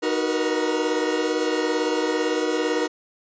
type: chord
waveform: 40% pulse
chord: B major seventh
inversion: first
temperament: equal with one note detuned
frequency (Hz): 311.1 / 370 / 466.2 / 484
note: D#4 / F#4 / A#4 / B4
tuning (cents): 0 / 0 / 0 / -35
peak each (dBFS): -25 / -27 / -26 / -26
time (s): 0.02-2.88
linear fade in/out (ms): 20
effects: resampled to 16000 Hz